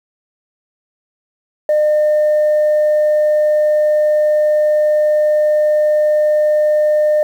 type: tone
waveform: sine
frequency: 605 Hz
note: D#5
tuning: 49 cents flat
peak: -8 dBFS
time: 1.69-7.23 s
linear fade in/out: 2 ms
effects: tanh soft clip ceiling -8 dBFS + 7-bit